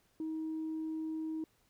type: tone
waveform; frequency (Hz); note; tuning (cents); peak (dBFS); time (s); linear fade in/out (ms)
sine; 316.9; D#4; +32; -34; 0.2-1.44; 2
effects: tanh soft clip ceiling -32 dBFS + pink hiss -72 dBFS RMS until 1.69 s